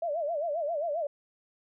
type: tone with vibrato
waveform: sine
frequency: 629 Hz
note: D#5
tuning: 19 cents sharp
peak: -28 dBFS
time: 0.02-1.07 s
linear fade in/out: 5 ms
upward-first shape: sine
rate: 7.5 Hz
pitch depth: 170 cents each way
effects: none